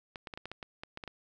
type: clicks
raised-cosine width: 0.3 ms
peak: -25 dBFS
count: 11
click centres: 0.158 / 0.272 / 0.338 / 0.375 / 0.456 / 0.516 / 0.628 / 0.835 / 0.974 / 1.038 / 1.077 s
effects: none